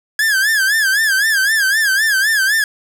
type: tone with vibrato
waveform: 45% pulse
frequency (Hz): 1661.2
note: G#6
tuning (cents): 0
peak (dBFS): -12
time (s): 0.19-2.64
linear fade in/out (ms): 2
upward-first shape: sine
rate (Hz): 3.9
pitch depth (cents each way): 140
effects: none